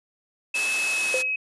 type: tone with pitch glide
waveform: sine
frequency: 2600 to 2551 Hz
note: E7 to D#7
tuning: -24 to +43 cents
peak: -23 dBFS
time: 0.54-1.36 s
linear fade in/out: 5 ms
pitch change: -33 cents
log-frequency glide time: 0.72-1.23 s
type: noise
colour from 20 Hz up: white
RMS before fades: -29 dBFS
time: 0.54-1.23 s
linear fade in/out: 20 ms
type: tone with exponential decay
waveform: sine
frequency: 515 Hz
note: C5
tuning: 28 cents flat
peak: -19 dBFS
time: 1.14-1.32 s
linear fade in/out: 1 ms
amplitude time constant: 39 ms
effects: high-pass 300 Hz 12 dB/octave + resampled to 24000 Hz